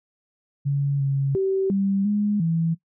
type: tone with pitch steps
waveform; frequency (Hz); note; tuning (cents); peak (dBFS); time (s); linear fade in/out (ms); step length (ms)
sine; 140.8 / 137.7 / 384.7 / 196.3 / 207.1 / 164.8; C#3 / C#3 / G4 / G3 / G#3 / E3; +27 / -11 / -33 / +3 / -5 / 0; -19; 0.65-2.75; 20; 350
effects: noise-tail reverb RT60 0.1 s tail -19 dB re dry